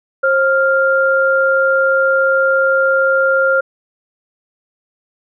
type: tone pair together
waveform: sine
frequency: 534.2 / 1396.9 Hz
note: C5 / F6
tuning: +36 / 0 cents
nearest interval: octave + perfect fourth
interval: 1664 cents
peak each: -13 dBFS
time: 0.23-3.61 s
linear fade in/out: 10 ms
effects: none